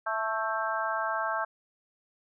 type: harmonic tone with a mistuned harmonic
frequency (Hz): 220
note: A3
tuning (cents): 0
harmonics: 3 / 4 / 5 / 6 / 7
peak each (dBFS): -34 / -34 / -34 / -34 / -34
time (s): 0.06-1.45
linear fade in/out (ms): 10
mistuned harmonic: 7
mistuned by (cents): +41
effects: none